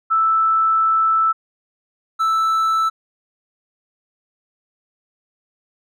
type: tone pair in turn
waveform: sine / triangle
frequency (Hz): 1318.5 / 1318.5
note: E6 / E6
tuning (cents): 0 / 0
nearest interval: unison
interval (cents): 0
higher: neither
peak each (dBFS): -13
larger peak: neither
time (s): 0.1-1.33 / 2.19-2.9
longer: first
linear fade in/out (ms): 20
effects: none